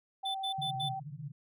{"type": "tone with vibrato", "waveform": "sine", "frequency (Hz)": 772, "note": "G5", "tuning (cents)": -27, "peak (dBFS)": -35, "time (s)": [0.23, 1], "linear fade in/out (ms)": 10, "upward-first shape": "sine", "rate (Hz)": 18, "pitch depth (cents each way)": 8}
{"type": "tone bursts", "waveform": "triangle", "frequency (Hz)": 3520, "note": "A7", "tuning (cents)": 0, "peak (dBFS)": -32, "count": 4, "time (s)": [0.25, 0.892], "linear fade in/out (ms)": 10, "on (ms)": 96, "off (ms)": 86}
{"type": "band-pass noise", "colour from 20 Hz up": "white", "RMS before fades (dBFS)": -42, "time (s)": [0.58, 1.32], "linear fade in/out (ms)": 10, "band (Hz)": [130, 150], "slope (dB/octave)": 96}
{"effects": []}